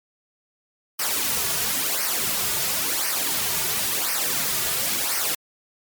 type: noise with flanger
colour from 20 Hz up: white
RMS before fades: -24 dBFS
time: 0.99-5.35 s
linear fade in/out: 5 ms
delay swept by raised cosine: 0.27 to 3.87 ms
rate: 0.96 Hz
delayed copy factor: -0.7
effects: MP3 96 kbps